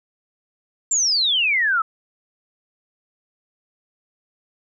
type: exponential sweep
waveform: sine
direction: down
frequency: 7459 to 1273 Hz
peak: -16 dBFS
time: 0.91-1.82 s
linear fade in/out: 5 ms
effects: none